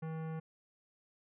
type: tone with hard clipping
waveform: sine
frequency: 160 Hz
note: D#3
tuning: 49 cents sharp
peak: -40 dBFS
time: 0.02-0.4 s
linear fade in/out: 10 ms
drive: 17 dB
effects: resampled to 8000 Hz